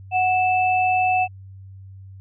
sine tone pair together, 740 / 2637 Hz, F#5 / E7, 0 / 0 cents, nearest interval octave + minor seventh, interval 2200 cents, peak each -17 / -23 dBFS, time 0.11-1.28 s, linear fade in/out 50 ms, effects added 96 Hz sine -38 dBFS peak until 2.2 s

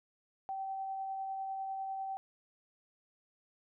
sine tone with tremolo, 773 Hz, G5, 24 cents flat, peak -35 dBFS, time 0.49-2.17 s, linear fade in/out 0 ms, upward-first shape triangle, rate 10 Hz, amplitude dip 25%, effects none

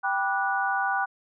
sine chord, G major seventh, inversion none, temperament just, 784 / 980 / 1176 / 1470 Hz, G5 / B5 / D6 / F#6, 0 / -14 / +2 / -12 cents, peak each -27 / -32 / -32 / -27 dBFS, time 0.03-1.06 s, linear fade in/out 20 ms, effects none

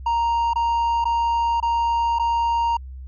triangle tone with dropouts, 932.3 Hz, A#5, in tune, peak -16 dBFS, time 0.06-2.77 s, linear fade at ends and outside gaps 5 ms, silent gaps 0.535-0.557 / 1.043-1.053 / 1.602-1.626 / 2.187-2.195 s, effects added 65 Hz sine -33 dBFS peak until 3.07 s + resampled to 16000 Hz

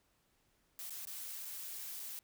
blue noise with dropouts, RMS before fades -45 dBFS, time 0.79-2.19 s, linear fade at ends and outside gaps 0 ms, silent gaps 0.896-0.906 / 1.052-1.072 / 1.449-1.453 / 1.995-1.999 s, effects pink hiss -75 dBFS RMS until 2.23 s

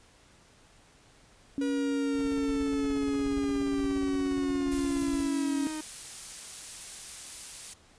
sine tone, 279 Hz, C#4, 11 cents sharp, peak -27 dBFS, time 1.58-5.67 s, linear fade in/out 0 ms
45% pulse linear sweep, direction down, 483.3 to 307.6 Hz, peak -34 dBFS, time 1.61-5.81 s, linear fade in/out 5 ms
brown noise with tremolo, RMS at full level -39 dBFS, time 2.13-5.29 s, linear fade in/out 50 ms, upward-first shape sine, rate 17 Hz, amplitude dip 95%
blue noise, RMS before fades -39 dBFS, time 4.71-7.74 s, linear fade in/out 10 ms
effects pink hiss -59 dBFS RMS until 7.98 s + resampled to 22050 Hz

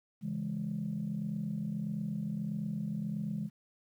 sine chord, C# minor, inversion none, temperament just, 138.59 / 166.31 / 207.9 Hz, C#3 / E3 / G#3, 0 / +16 / +2 cents, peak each -40 / -37 / -35 dBFS, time 0.21-3.5 s, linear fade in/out 50 ms, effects tanh soft clip ceiling -26 dBFS + 11-bit

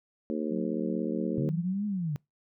harmonic tone, 76.6 Hz, D#2, 27 cents flat, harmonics 3 / 4 / 5 / 6 / 7, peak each -32 / -34 / -36 / -38 / -39 dBFS, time 0.3-1.49 s, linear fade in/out 0 ms
sine tone with tremolo, 185 Hz, F#3, in tune, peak -32 dBFS, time 0.5-1.76 s, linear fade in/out 20 ms, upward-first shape triangle, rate 3 Hz, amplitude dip 40%
sine linear two-way sweep, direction up then down, 133.8 to 211.8 to 140.1 Hz, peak -28 dBFS, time 1.38-2.16 s, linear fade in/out 0 ms, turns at 1.86 s
effects noise-tail reverb RT60 0.2 s tail -26 dB re dry

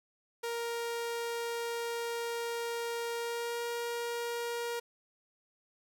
sawtooth tone with pitch glide, 468 to 472.1 Hz, A#4 to A#4, +7 to +22 cents, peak -30 dBFS, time 0.43-4.8 s, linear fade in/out 10 ms, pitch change +15 cents, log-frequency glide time 3.16-3.62 s, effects none

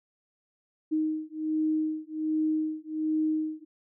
sine beating tone pair, 311.1 / 312.4 Hz, D#4 / D#4, 0 / +7 cents, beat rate 1.3 Hz, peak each -29 dBFS, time 0.91-3.65 s, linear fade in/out 20 ms, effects none

